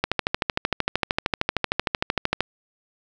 click train, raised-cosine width 0.3 ms, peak -4 dBFS, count 32, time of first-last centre 0.04-2.406 s, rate 13.1 Hz, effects none

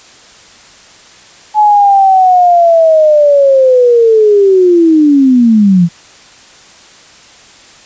sine linear sweep, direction down, 856 to 164.81 Hz, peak -3 dBFS, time 1.54-5.89 s, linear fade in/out 50 ms, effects white hiss -38 dBFS RMS until 7.85 s + resampled to 16000 Hz

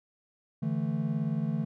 triangle chord, D suspended second, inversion none, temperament just, 146.83 / 165.19 / 220.2 Hz, D3 / E3 / A3, 0 / +4 / +2 cents, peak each -30 dBFS, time 0.62-1.65 s, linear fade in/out 10 ms, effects none

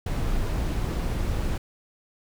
brown noise, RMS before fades -26 dBFS, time 0.06-1.58 s, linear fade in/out 5 ms, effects none

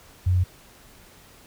sine tone, 90.8 Hz, F#2, 32 cents flat, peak -17 dBFS, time 0.26-0.44 s, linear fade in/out 10 ms, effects pink hiss -51 dBFS RMS until 1.46 s

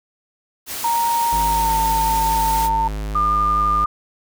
white noise, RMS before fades -28 dBFS, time 0.66-2.7 s, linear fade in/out 50 ms
sine tone with pitch glide, 932.3 to 903.1 Hz, A#5 to A5, 0 to +45 cents, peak -16 dBFS, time 0.84-2.88 s, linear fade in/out 5 ms, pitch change -55 cents, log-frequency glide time 1.46-1.74 s
square tone, 52 Hz, G#1, 3 cents sharp, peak -24 dBFS, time 1.32-3.85 s, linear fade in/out 10 ms
sine tone with vibrato, 1206 Hz, D6, 46 cents sharp, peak -15 dBFS, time 3.15-3.86 s, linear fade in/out 5 ms, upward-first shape triangle, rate 12 Hz, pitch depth 12 cents each way
effects none

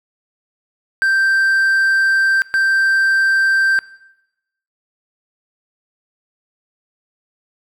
triangle tone bursts at uneven times, 1568 Hz, G6, in tune, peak -10 dBFS, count 2, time 1.02-2.42 / 2.54-3.79 s, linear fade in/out 0 ms, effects noise-tail reverb RT60 0.9 s tail -20 dB re dry

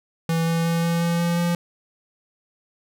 square tone with pitch steps, 164.81 / 166.05 / 167.3 / 168.56 / 169.84 / 171.12 / 172.41 Hz, E3 / E3 / E3 / E3 / F3 / F3 / F3, 0 / +13 / +26 / +39 / -48 / -35 / -22 cents, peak -20 dBFS, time 0.29-1.55 s, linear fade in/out 2 ms, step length 180 ms, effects none

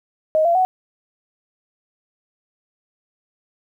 sine tone with pitch steps, 626 / 682.7 / 744.4 Hz, D#5 / F5 / F#5, +10 / -40 / +10 cents, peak -13 dBFS, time 0.35-0.65 s, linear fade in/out 0 ms, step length 100 ms, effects 9-bit

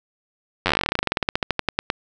slowing click train, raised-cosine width 0.3 ms, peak -3 dBFS, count 30, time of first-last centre 0.66-1.901 s, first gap 10 ms, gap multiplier 1.09, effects none

